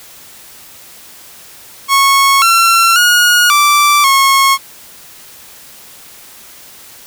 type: tone with pitch steps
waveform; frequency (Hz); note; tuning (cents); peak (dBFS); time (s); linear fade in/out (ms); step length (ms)
sawtooth; 1100 / 1356 / 1442 / 1169 / 1090; C#6 / E6 / F#6 / D6 / C#6; -14 / +49 / -45 / -8 / -29; -3; 1.88-4.58; 50; 540
effects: white hiss -37 dBFS RMS until 7.06 s